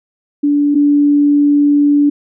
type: tone pair in turn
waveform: sine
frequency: 289.7 / 289.7 Hz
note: D4 / D4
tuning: -24 / -24 cents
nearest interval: unison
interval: 0 cents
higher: neither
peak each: -9 / -7 dBFS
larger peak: second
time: 0.43-0.75 / 0.75-2.1 s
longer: second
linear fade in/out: 10 ms
effects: none